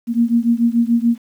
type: beating tone pair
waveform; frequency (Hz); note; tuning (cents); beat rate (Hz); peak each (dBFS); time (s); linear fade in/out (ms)
sine; 231.3 / 238.2; A#3 / A#3; -13 / +38; 6.9; -15 / -16; 0.07-1.18; 50
effects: 8-bit